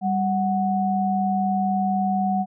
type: tone pair together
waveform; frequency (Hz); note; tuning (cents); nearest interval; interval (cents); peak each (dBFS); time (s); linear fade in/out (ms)
sine; 196 / 740; G3 / F#5; 0 / 0; octave + major seventh; 2300; -22; 0.01-2.46; 50
effects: none